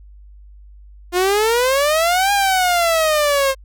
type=exponential two-way sweep; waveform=sawtooth; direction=up then down; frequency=349.2 to 815 to 529 Hz; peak=-10 dBFS; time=1.12-3.55 s; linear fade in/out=50 ms; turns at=2.32 s; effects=added 50 Hz sine -39 dBFS peak until 3.64 s